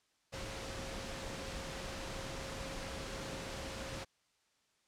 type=tone in noise; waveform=sine; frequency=538 Hz; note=C5; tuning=48 cents sharp; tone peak=-49 dBFS; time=0.32-4.05 s; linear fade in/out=20 ms; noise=pink; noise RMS=-43 dBFS; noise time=0.32-4.05 s; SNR=-9 dB; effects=white hiss -75 dBFS RMS until 4.87 s + low-pass 7000 Hz 12 dB/octave